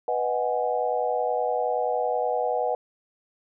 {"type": "chord", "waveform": "sine", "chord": "G# minor seventh", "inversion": "first", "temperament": "equal", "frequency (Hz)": [493.9, 622.3, 740, 830.6], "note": ["B4", "D#5", "F#5", "G#5"], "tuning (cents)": [0, 0, 0, 0], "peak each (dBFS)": [-27, -29, -27, -31], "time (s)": [0.08, 2.75], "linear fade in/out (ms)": 2, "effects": []}